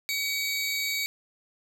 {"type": "tone pair together", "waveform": "25% pulse", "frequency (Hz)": [2263, 3821], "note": ["C#7", "A#7"], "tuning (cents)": [35, 42], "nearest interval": "major sixth", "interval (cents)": 907, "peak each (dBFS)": [-24, -30], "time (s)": [0.09, 1.06], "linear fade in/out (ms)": 0, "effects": []}